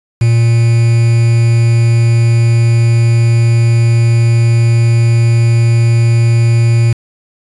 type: tone with quantisation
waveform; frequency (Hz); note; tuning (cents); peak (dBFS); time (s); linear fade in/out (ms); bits
triangle; 116.54; A#2; 0; -4; 0.21-6.93; 5; 4
effects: resampled to 24000 Hz